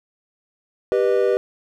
triangle chord, G augmented, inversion none, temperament just, 392 / 490 / 612.5 Hz, G4 / B4 / D#5, 0 / -14 / -27 cents, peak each -17 / -17 / -22 dBFS, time 0.92-1.37 s, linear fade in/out 0 ms, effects none

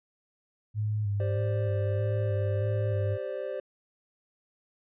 sine tone with vibrato, 103.83 Hz, G#2, in tune, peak -26 dBFS, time 0.74-3.18 s, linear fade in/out 50 ms, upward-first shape square, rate 1.6 Hz, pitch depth 40 cents each way
triangle chord, G suspended fourth, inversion none, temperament equal, 392 / 523.3 / 587.3 Hz, G4 / C5 / D5, 0 / 0 / 0 cents, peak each -36 / -33 / -34 dBFS, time 1.2-3.6 s, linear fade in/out 2 ms
effects resampled to 8000 Hz

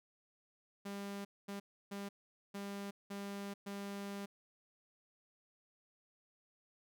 sawtooth tone bursts at uneven times, 200 Hz, G3, 35 cents sharp, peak -38 dBFS, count 6, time 0.85-1.25 / 1.48-1.6 / 1.91-2.09 / 2.54-2.91 / 3.1-3.54 / 3.66-4.26 s, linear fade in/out 10 ms, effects none

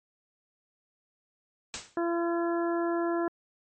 white noise with exponential decay, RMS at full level -31 dBFS, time 1.74-1.99 s, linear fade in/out 0 ms, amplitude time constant 53 ms
harmonic tone, 340 Hz, F4, 46 cents flat, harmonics 1 / 2 / 3 / 4 / 5, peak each -27 / -33 / -37 / -39 / -41 dBFS, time 1.97-3.28 s, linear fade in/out 2 ms
effects MP3 32 kbps

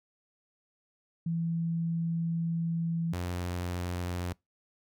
sine / sawtooth tone pair in turn, 166.5 / 88.69 Hz, E3 / F2, +18 / +27 cents, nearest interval major seventh, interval 1091 cents, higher first, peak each -28 / -28 dBFS, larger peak neither, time 1.26-3.13 / 3.13-4.33 s, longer first, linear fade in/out 5 ms, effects noise-tail reverb RT60 0.2 s tail -25 dB re dry

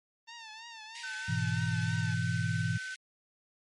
10% pulse tone with vibrato, 900 Hz, A5, 39 cents sharp, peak -36 dBFS, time 0.27-2.15 s, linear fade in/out 20 ms, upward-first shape triangle, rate 3.1 Hz, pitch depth 93 cents each way
pink high-pass noise, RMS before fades -45 dBFS, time 0.95-2.96 s, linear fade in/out 2 ms, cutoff 1800 Hz, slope 96 dB/octave
sine tone, 1522 Hz, F#6, 48 cents sharp, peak -37 dBFS, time 1.03-2.95 s, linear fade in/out 10 ms
sine chord, E major, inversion first, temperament equal, 103.83 / 123.47 / 164.81 Hz, G#2 / B2 / E3, 0 / 0 / 0 cents, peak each -33 dBFS, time 1.28-2.78 s, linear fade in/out 10 ms
effects low-pass 7000 Hz 12 dB/octave + MP3 48 kbps

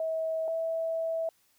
sine tone pair in turn, 644 / 653.7 Hz, E5 / E5, -41 / -15 cents, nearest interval unison, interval 26 cents, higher second, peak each -28 dBFS, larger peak neither, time 0-0.48 / 0.48-1.29 s, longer second, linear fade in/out 2 ms, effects white hiss -68 dBFS RMS until 1.58 s

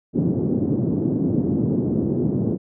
white band-pass noise, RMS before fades -21 dBFS, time 0.13-2.58 s, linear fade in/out 50 ms, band 110 to 330 Hz, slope 24 dB/octave, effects none

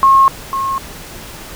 sine tone pair in turn, 1080 / 1080 Hz, C#6 / C#6, -45 / -45 cents, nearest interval unison, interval 0 cents, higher neither, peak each -5 / -15 dBFS, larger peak first, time 0.03-0.28 / 0.53-0.78 s, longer neither, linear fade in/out 0 ms, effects pink hiss -32 dBFS RMS until 1.55 s

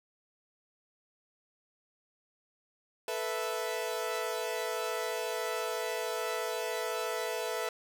sawtooth chord, A suspended second, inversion none, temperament equal, 440 / 493.9 / 659.3 Hz, A4 / B4 / E5, 0 / 0 / 0 cents, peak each -33 dBFS, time 3.08-7.69 s, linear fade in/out 2 ms, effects none

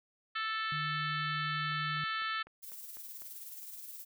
harmonic tone, 440 Hz, A4, in tune, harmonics 3 / 4 / 5 / 6 / 7 / 8 / 9 / 10, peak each -36 / -38 / -45 / -45 / -44 / -46 / -48 / -50 dBFS, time 0.35-2.43 s, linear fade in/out 10 ms
sine tone, 151.9 Hz, D#3, 41 cents flat, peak -39 dBFS, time 0.72-2.04 s, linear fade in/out 2 ms
click train, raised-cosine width 0.5 ms, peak -40 dBFS, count 7, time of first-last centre 1.72-3.22 s, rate 4 Hz
violet noise with tremolo, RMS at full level -45 dBFS, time 2.62-4.05 s, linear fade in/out 20 ms, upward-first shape sine, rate 19 Hz, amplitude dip 40%
effects none

